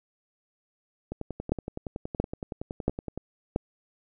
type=two click trains; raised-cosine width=2 ms; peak=-10 / -20 dBFS; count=4 / 23; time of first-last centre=1.52-3.561 / 1.12-3.176 s; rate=1.47 / 10.7 Hz; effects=none